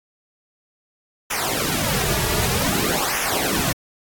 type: noise with flanger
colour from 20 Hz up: pink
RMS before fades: -22 dBFS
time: 1.3-3.73 s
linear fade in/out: 10 ms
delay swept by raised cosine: 0.23 to 3.93 ms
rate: 0.53 Hz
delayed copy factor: -0.85
effects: AAC 64 kbps